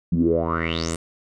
10% pulse tone with low-pass filter sweep, 82.41 Hz, E2, in tune, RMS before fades -22 dBFS, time 0.12-0.96 s, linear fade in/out 5 ms, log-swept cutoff 170 to 9400 Hz, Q 8, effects none

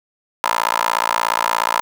15% pulse tone with high-pass filter, 56.9 Hz, A#1, 41 cents flat, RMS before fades -19 dBFS, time 0.44-1.81 s, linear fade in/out 0 ms, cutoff 970 Hz, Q 3.4, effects none

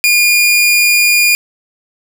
sawtooth tone, 2426 Hz, D#7, 44 cents flat, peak -4 dBFS, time 0.04-1.35 s, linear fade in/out 0 ms, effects none

